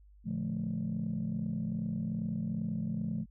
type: chord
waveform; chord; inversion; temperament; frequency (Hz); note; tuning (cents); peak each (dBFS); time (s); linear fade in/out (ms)
sine; Bb major seventh; none; equal with one note detuned; 116.54 / 146.83 / 174.61 / 217.1; Bb2 / D3 / F3 / A3; 0 / 0 / 0 / -23; -40 / -40 / -35 / -34; 0.24-3.26; 50
effects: tanh soft clip ceiling -26 dBFS + added 50 Hz sine -55 dBFS peak until 3.3 s